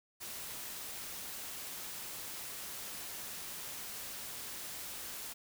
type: noise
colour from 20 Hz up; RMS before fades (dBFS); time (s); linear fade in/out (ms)
white; -44; 0.2-5.34; 20
effects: none